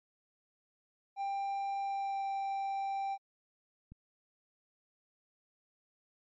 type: tone with pitch glide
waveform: triangle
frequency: 791 to 785.1 Hz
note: G5 to G5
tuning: +15 to +2 cents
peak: -31 dBFS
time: 1.16-3.18 s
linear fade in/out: 50 ms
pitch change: -13 cents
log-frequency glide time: 1.81-2.23 s
type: click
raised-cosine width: 5 ms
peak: -38 dBFS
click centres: 3.92 s
effects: MP3 32 kbps